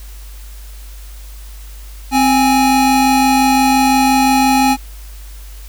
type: tone pair together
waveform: square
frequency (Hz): 261.6 / 830.6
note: C4 / G#5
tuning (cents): 0 / 0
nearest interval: octave + minor sixth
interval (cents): 2000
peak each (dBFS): -13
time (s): 2.11-4.77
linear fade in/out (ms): 50
effects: added 50 Hz sine -30 dBFS peak until 5.68 s + white hiss -42 dBFS RMS until 5.68 s